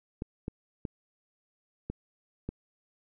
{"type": "clicks", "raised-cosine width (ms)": 3, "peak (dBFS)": -21, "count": 5, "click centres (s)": [0.221, 0.481, 0.852, 1.9, 2.49], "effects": []}